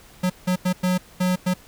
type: tone bursts at uneven times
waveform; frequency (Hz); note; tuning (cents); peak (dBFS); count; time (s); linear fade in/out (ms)
square; 182.4; F#3; -24; -19; 6; 0.23-0.3 / 0.47-0.56 / 0.65-0.73 / 0.83-0.98 / 1.2-1.36 / 1.46-1.54; 10
effects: pink hiss -49 dBFS RMS until 1.67 s